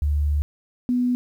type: tone pair in turn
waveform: sine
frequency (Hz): 73.42 / 247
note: D2 / B3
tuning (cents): 0 / 0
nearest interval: octave + major sixth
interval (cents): 2100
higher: second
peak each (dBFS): -18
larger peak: neither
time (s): 0.02-0.42 / 0.89-1.15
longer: first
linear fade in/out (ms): 0
effects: 9-bit